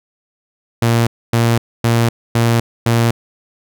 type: tone bursts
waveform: sawtooth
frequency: 116.54 Hz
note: A#2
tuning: in tune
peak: -7 dBFS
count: 5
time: 0.82-3.11 s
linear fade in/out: 5 ms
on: 250 ms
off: 260 ms
effects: none